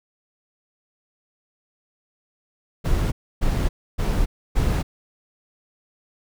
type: noise bursts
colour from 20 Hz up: brown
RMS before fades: -20 dBFS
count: 4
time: 2.84-4.83 s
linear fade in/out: 20 ms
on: 280 ms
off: 290 ms
effects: none